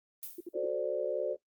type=noise with exponential decay; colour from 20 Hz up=violet; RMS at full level=-38 dBFS; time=0.23-0.54 s; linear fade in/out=0 ms; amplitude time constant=67 ms
type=tone bursts; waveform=sine; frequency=348.4 Hz; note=F4; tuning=4 cents flat; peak=-37 dBFS; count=4; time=0.38-0.658 s; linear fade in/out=5 ms; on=26 ms; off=58 ms
type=chord; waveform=sine; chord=D dominant seventh; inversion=first; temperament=equal; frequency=370 / 440 / 523.3 / 587.3 Hz; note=F#4 / A4 / C5 / D5; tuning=0 / 0 / 0 / 0 cents; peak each=-37 / -37 / -35 / -34 dBFS; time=0.53-1.37 s; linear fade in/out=50 ms
effects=noise-tail reverb RT60 0.1 s tail -20 dB re dry + Opus 32 kbps